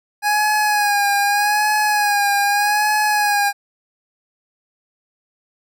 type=tone with vibrato; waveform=25% pulse; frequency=827 Hz; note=G#5; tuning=8 cents flat; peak=-11 dBFS; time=0.22-3.53 s; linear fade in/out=50 ms; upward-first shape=sine; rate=0.82 Hz; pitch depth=43 cents each way; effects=none